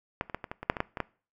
clicks, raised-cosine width 0.5 ms, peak -13 / -26 / -16 / -21 / -20 / -22 / -6 / -18 / -11 / -19 / -13 dBFS, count 11, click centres 0.211 / 0.298 / 0.346 / 0.442 / 0.515 / 0.63 / 0.699 / 0.768 / 0.804 / 0.972 / 1.003 s, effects noise-tail reverb RT60 0.4 s tail -22 dB re dry

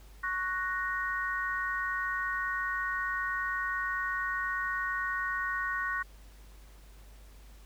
sine chord, F# major, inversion second, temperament equal, 1108.7 / 1480 / 1864.7 Hz, C#6 / F#6 / A#6, 0 / 0 / 0 cents, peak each -35 / -34 / -34 dBFS, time 0.23-6.03 s, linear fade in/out 10 ms, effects added 50 Hz sine -50 dBFS peak until 7.65 s + pink hiss -60 dBFS RMS until 7.65 s

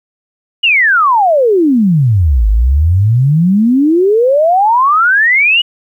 sine exponential two-way sweep, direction down then up, 2960 to 49.85 to 2960 Hz, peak -6 dBFS, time 0.63-5.62 s, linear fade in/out 10 ms, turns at 2.48 s, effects 8-bit

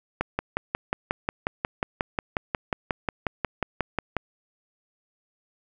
click train, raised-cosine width 0.5 ms, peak -9 dBFS, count 23, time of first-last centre 0.21-4.167 s, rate 5.56 Hz, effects none

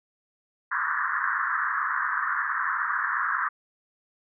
white band-pass noise, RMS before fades -27 dBFS, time 0.71-3.49 s, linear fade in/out 10 ms, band 1000 to 1800 Hz, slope 96 dB/octave, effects none

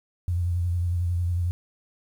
sine tone with vibrato, 87.5 Hz, F2, 4 cents sharp, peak -22 dBFS, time 0.28-1.51 s, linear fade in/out 0 ms, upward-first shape triangle, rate 11 Hz, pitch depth 50 cents each way, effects 9-bit

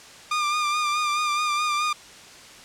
sawtooth tone with vibrato, 1203 Hz, D6, 41 cents sharp, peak -18 dBFS, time 0.31-1.93 s, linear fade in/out 5 ms, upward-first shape sine, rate 4.7 Hz, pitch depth 36 cents each way, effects white hiss -45 dBFS RMS until 2.64 s + low-pass 7000 Hz 12 dB/octave

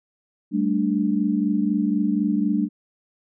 sine chord, G suspended second, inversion none, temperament equal, 196 / 220 / 293.7 Hz, G3 / A3 / D4, 0 / 0 / 0 cents, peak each -23 dBFS, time 0.51-2.69 s, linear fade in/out 50 ms, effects none

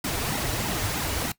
pink noise with flanger, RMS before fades -28 dBFS, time 0.04-1.32 s, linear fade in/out 5 ms, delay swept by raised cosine 1.7 to 5.9 ms, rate 3.2 Hz, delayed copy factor -0.95, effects noise-tail reverb RT60 0.1 s tail -18 dB re dry

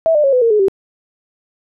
sine tone with pitch steps, 652 / 597.9 / 548.3 / 502.8 / 461 / 422.8 / 387.7 Hz, E5 / D5 / C#5 / B4 / A#4 / G#4 / G4, -19 / +31 / -19 / +31 / -19 / +31 / -19 cents, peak -9 dBFS, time 0.06-0.683 s, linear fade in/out 0 ms, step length 89 ms, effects none

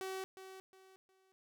sawtooth tone with echo, 380 Hz, F#4, 46 cents sharp, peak -36 dBFS, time 0.01-0.24 s, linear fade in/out 0 ms, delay 360 ms, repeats 3, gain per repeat -10 dB, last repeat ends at 1.32 s, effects none

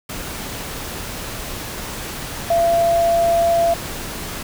sine tone in noise, 678 Hz, E5, 49 cents sharp, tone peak -13 dBFS, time 2.5-3.74 s, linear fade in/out 5 ms, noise pink, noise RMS -29 dBFS, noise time 0.09-4.43 s, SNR +13 dB, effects none

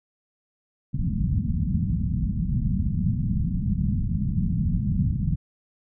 white low-pass noise, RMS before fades -24 dBFS, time 0.93-5.36 s, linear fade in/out 20 ms, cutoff 210 Hz, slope 48 dB/octave, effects none

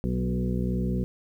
harmonic tone with a mistuned harmonic, 61.6 Hz, B1, 4 cents flat, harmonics 1 / 2 / 3 / 4 / 6 / 7 / 8, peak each -30 / -31 / -28 / -33 / -36 / -43 / -40 dBFS, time 0.04-1.04 s, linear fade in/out 0 ms, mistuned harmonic 3, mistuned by +17 cents, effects 10-bit

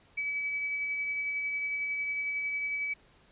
sine tone with tremolo, 2288 Hz, D7, 46 cents flat, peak -29 dBFS, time 0.17-2.94 s, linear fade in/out 10 ms, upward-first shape sine, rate 11 Hz, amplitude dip 25%, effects pink hiss -62 dBFS RMS until 3.31 s + resampled to 8000 Hz

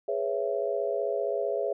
sine chord, C# minor seventh, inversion second, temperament just, 415.8 / 498.9 / 554.4 / 665.2 Hz, G#4 / B4 / C#5 / E5, +2 / +17 / 0 / +16 cents, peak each -31 / -34 / -31 / -32 dBFS, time 0.08-1.73 s, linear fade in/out 5 ms, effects none

